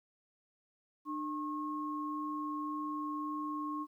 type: tone pair together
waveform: sine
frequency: 300.3 / 1083 Hz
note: D4 / C#6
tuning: +39 / -41 cents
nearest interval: octave + minor seventh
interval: 2220 cents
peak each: -38 / -38 dBFS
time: 1.05-3.87 s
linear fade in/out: 50 ms
effects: 12-bit